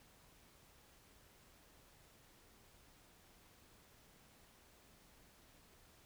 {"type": "silence", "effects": ["pink hiss -66 dBFS RMS until 6.05 s"]}